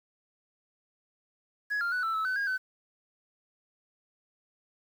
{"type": "tone with pitch steps", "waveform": "sine", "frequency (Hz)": [1677, 1396, 1483, 1328, 1303, 1514, 1628, 1517], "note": ["G#6", "F6", "F#6", "E6", "E6", "F#6", "G#6", "F#6"], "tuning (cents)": [16, -1, 4, 12, -20, 39, -35, 43], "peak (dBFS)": -25, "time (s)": [1.7, 2.58], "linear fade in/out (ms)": 20, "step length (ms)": 110, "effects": ["tanh soft clip ceiling -26 dBFS", "9-bit"]}